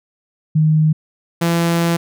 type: tone pair in turn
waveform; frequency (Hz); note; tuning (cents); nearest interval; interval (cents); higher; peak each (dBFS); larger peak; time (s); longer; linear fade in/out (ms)
sine / sawtooth; 155.56 / 168.92; D#3 / E3; 0 / +43; minor second; 143; second; -10; neither; 0.55-0.93 / 1.41-1.97; second; 10
effects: none